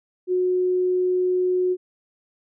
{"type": "tone", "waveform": "sine", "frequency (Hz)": 365, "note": "F#4", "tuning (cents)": -24, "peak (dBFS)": -18, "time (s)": [0.27, 1.77], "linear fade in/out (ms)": 50, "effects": []}